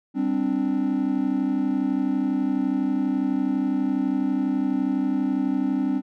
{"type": "chord", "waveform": "triangle", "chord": "G suspended fourth", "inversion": "none", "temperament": "equal", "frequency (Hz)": [196, 261.6, 293.7], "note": ["G3", "C4", "D4"], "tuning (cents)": [0, 0, 0], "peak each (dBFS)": [-26, -21, -23], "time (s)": [0.14, 6.02], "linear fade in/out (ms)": 50, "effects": ["tanh soft clip ceiling -11 dBFS"]}